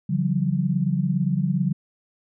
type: tone cluster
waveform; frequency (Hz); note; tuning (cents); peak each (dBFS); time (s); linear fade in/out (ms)
sine; 143 / 172.6 / 190.3; D3 / F3 / F#3; -46 / -20 / +49; -24; 0.09-1.73; 10
effects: none